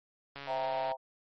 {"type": "click train", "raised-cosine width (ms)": 0.3, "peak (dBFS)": -27, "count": 79, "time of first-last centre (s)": [0.36, 0.917], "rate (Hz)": 140}
{"type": "chord", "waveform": "sine", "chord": "C dominant seventh", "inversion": "none", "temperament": "equal", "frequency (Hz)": [523.3, 659.3, 784, 932.3], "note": ["C5", "E5", "G5", "Bb5"], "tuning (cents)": [0, 0, 0, 0], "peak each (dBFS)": [-40, -34, -36, -36], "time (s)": [0.46, 0.97], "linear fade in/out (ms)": 50}
{"effects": ["MP3 32 kbps"]}